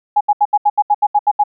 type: tone bursts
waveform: sine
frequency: 830.6 Hz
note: G#5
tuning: in tune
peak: -8 dBFS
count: 11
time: 0.16-1.438 s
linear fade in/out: 10 ms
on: 48 ms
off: 75 ms
effects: none